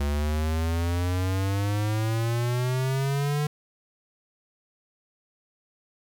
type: exponential sweep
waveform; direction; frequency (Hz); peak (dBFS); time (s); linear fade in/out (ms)
square; up; 71 to 149.7; -24; 0-3.47; 5
effects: 10-bit